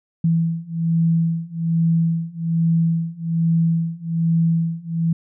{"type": "beating tone pair", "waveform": "sine", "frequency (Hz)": [164.81, 166.01], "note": ["E3", "E3"], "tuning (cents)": [0, 13], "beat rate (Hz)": 1.2, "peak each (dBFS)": [-20, -19], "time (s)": [0.24, 5.13], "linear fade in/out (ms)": 5, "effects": []}